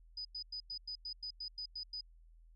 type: tone bursts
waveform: sine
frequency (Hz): 4978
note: D#8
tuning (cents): 0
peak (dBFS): -40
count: 11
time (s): 0.17-2.01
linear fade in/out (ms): 5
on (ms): 80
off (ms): 96
effects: added 41 Hz sine -58 dBFS peak until 2.55 s